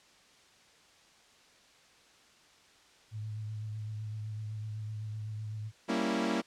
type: tone with vibrato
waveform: sine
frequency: 107.6 Hz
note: A2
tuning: 38 cents flat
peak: -36 dBFS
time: 3.11-5.72 s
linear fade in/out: 50 ms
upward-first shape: triangle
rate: 7.9 Hz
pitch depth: 33 cents each way
type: chord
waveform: sawtooth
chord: G diminished seventh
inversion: none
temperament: equal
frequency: 196 / 233.1 / 277.2 / 329.6 Hz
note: G3 / Bb3 / Db4 / Fb4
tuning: 0 / 0 / 0 / 0 cents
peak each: -32 / -29 / -32 / -31 dBFS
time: 5.88-6.42 s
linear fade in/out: 20 ms
effects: white hiss -61 dBFS RMS until 6.46 s + low-pass 6000 Hz 12 dB/octave